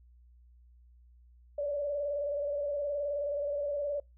sine tone with vibrato, 576 Hz, D5, 34 cents flat, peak -30 dBFS, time 1.58-4 s, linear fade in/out 5 ms, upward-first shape square, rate 19 Hz, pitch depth 34 cents each way, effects noise-tail reverb RT60 0.2 s tail -25 dB re dry + added 60 Hz sine -56 dBFS peak until 4.17 s

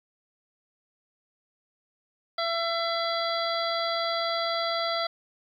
harmonic tone, 672 Hz, E5, 33 cents sharp, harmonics 1 / 2 / 3 / 5 / 6 / 7, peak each -29 / -31 / -36 / -35 / -37 / -35 dBFS, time 2.38-5.07 s, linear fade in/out 5 ms, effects 10-bit

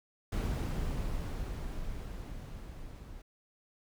brown noise with level ramp, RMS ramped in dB -31 to -47 dBFS, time 0.32-3.22 s, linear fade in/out 5 ms, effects none

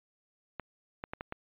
clicks, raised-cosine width 0.5 ms, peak -22 dBFS, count 5, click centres 0.597 / 1.039 / 1.135 / 1.209 / 1.324 s, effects resampled to 8000 Hz

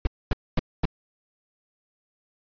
brown noise bursts, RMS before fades -20 dBFS, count 4, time 0.05-0.854 s, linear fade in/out 2 ms, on 21 ms, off 240 ms, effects resampled to 11025 Hz

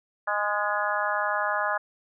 harmonic tone with a mistuned harmonic, 206.5 Hz, G#3, 10 cents flat, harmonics 3 / 4 / 5 / 6 / 7 / 8, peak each -31 / -31 / -31 / -31 / -31 / -31 dBFS, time 0.27-1.78 s, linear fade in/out 10 ms, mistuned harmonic 8, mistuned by +32 cents, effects none

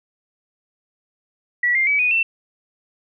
sine tone with pitch steps, 1943 / 2107 / 2284 / 2476 / 2685 Hz, B6 / C7 / D7 / D#7 / E7, -29 / +12 / -49 / -9 / +31 cents, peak -15 dBFS, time 1.63-2.23 s, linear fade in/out 5 ms, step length 120 ms, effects none

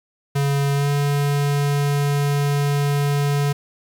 square tone with pitch glide, 140.8 to 143.18 Hz, C#3 to D3, +27 to -44 cents, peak -18 dBFS, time 0.35-3.53 s, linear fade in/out 10 ms, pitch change +29 cents, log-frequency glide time 0.74-0.89 s, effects 8-bit

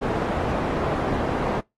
white low-pass noise, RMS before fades -25 dBFS, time 0.01-1.61 s, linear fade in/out 20 ms, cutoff 690 Hz, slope 12 dB/octave, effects noise-tail reverb RT60 0.2 s tail -24 dB re dry + AAC 32 kbps

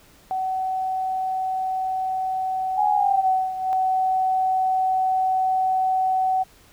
sine tone, 754 Hz, F#5, 32 cents sharp, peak -22 dBFS, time 0.31-3.73 s, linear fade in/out 0 ms
sine tone with pitch glide, 830.6 to 752.9 Hz, G#5 to F#5, 0 to +30 cents, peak -18 dBFS, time 2.77-6.44 s, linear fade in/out 20 ms, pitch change -170 cents, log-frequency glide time 2.94-3.28 s
effects pink hiss -53 dBFS RMS until 6.72 s

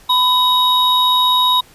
triangle tone pair together, 1000 / 3775 Hz, B5 / A#7, +21 / +21 cents, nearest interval octave + major seventh, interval 2300 cents, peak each -12 dBFS, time 0.09-1.61 s, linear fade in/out 10 ms, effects pink hiss -46 dBFS RMS until 1.74 s + resampled to 32000 Hz

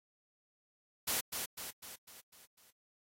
white noise with echo, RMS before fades -34 dBFS, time 1.07-1.21 s, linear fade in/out 10 ms, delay 250 ms, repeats 6, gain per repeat -5 dB, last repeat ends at 2.71 s, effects AAC 48 kbps

